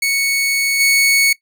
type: tone with level steps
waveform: sawtooth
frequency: 2217 Hz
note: C#7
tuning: in tune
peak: -11 / -7 dBFS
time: 0.02-1.33 s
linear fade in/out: 5 ms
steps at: 0.79 s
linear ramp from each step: 20 ms
effects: noise-tail reverb RT60 0.1 s tail -20 dB re dry